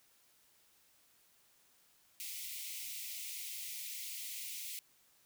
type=high-pass noise; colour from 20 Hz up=white; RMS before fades=-44 dBFS; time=2.2-4.79 s; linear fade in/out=0 ms; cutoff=2000 Hz; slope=96 dB/octave; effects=white hiss -69 dBFS RMS until 5.25 s